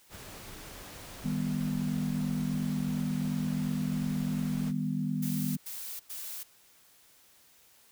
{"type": "noise", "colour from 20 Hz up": "pink", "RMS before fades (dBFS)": -46, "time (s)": [0.09, 4.73], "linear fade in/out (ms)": 50}
{"type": "chord", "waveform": "sine", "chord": "Eb augmented", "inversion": "none", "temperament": "equal with one note detuned", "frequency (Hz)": [155.56, 198.39, 246.9], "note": ["Eb3", "G3", "B3"], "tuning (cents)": [0, 21, 0], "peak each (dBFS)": -33, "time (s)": [1.24, 5.57], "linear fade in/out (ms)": 10}
{"type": "noise bursts", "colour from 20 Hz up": "blue", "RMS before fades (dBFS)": -40, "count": 3, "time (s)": [5.22, 6.434], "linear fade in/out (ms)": 10, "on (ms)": 340, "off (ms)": 97}
{"effects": ["white hiss -61 dBFS RMS until 7.91 s"]}